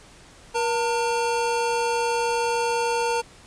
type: tone pair together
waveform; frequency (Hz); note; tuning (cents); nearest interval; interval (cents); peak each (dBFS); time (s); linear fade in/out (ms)
square; 475.1 / 905.2; A#4 / A5; +33 / +49; major seventh; 1116; -25; 0.54-3.22; 20
effects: pink hiss -49 dBFS RMS until 3.46 s + resampled to 22050 Hz